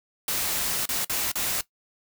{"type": "noise with dropouts", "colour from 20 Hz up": "white", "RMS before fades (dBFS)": -27, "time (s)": [0.28, 1.61], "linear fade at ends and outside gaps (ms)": 2, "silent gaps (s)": [[0.856, 0.89], [1.046, 1.096], [1.317, 1.355]], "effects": ["noise-tail reverb RT60 0.1 s tail -17 dB re dry"]}